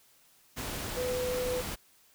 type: tone in noise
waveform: sine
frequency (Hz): 500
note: B4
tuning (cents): +21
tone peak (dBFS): -30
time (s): 0.96-1.62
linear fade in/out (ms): 20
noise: pink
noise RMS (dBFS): -37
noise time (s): 0.56-1.76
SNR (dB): +4
effects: white hiss -63 dBFS RMS until 2.14 s